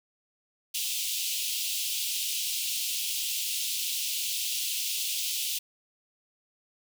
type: high-pass noise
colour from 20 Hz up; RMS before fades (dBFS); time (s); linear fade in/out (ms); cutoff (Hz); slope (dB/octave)
pink; -31; 0.74-5.59; 10; 2700; 48
effects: none